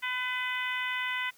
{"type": "harmonic tone", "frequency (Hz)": 503, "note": "B4", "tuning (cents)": 32, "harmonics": [2, 3, 4, 5, 6, 7], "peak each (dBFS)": [-37, -36, -32, -38, -39, -45], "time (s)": [0.02, 1.31], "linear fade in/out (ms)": 20, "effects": ["white hiss -60 dBFS RMS until 1.37 s", "MP3 96 kbps"]}